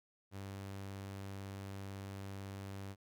sawtooth tone, 98 Hz, G2, in tune, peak -40 dBFS, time 0.31-2.96 s, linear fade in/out 50 ms, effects none

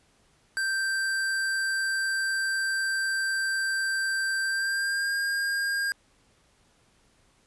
square tone with pitch glide, 1568 to 1612.1 Hz, G6 to G6, 0 to +48 cents, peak -26 dBFS, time 0.57-5.92 s, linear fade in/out 0 ms, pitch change +48 cents, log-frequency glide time 4.44-5.14 s, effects pink hiss -64 dBFS RMS until 7.46 s + resampled to 24000 Hz

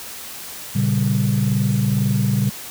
sine chord, G diminished, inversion first, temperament equal, 116.54 / 138.59 / 196 Hz, Bb2 / Db3 / G3, 0 / 0 / 0 cents, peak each -19 dBFS, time 0.75-2.5 s, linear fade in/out 10 ms, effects tanh soft clip ceiling -10 dBFS + white hiss -34 dBFS RMS until 2.7 s

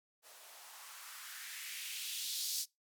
violet noise with band-pass filter sweep, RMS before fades -44 dBFS, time 0.22-2.66 s, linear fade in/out 50 ms, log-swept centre 540 to 5200 Hz, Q 2.1, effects noise-tail reverb RT60 0.2 s tail -23 dB re dry

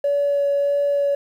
triangle tone with vibrato, 568 Hz, C#5, 42 cents sharp, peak -13 dBFS, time 0.04-1.15 s, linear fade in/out 5 ms, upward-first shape sine, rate 1.6 Hz, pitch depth 9 cents each way, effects tanh soft clip ceiling -14 dBFS + 9-bit

